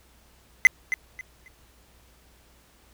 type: tone with echo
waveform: triangle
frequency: 2038 Hz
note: C7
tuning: 46 cents flat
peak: -8 dBFS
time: 0.65-0.67 s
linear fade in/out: 0 ms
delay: 270 ms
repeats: 3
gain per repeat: -12 dB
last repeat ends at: 1.48 s
effects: added 60 Hz sine -59 dBFS peak until 2.93 s + pink hiss -59 dBFS RMS until 2.93 s